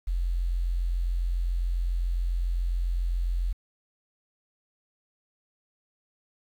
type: tone with quantisation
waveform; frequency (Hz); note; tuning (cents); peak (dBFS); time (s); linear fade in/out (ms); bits
sine; 43.65; F1; 0; -24; 0.07-3.53; 10; 9
effects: none